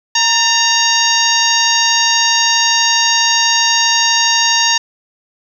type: harmonic tone with a mistuned harmonic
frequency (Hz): 932.3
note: A#5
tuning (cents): 0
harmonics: 1 / 2 / 3 / 4 / 5 / 6 / 7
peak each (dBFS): -18 / -18 / -18 / -18 / -18 / -18 / -18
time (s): 0.15-4.78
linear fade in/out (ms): 5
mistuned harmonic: 2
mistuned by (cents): -57
effects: 7-bit